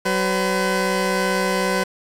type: tone pair together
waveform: 15% pulse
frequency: 189.16 / 505 Hz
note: F#3 / B4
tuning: +39 / +39 cents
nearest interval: octave + perfect fourth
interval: 1700 cents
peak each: -15 dBFS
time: 0.05-1.84 s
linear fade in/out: 10 ms
effects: low-pass 11000 Hz 12 dB/octave + 7-bit